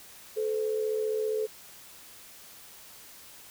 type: tone pair together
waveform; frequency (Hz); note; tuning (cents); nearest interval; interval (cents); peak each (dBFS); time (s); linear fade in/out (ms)
sine; 434 / 509; A4 / C5; -24 / -48; minor third; 276; -27 / -35; 0.36-1.47; 20
effects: white hiss -50 dBFS RMS until 3.5 s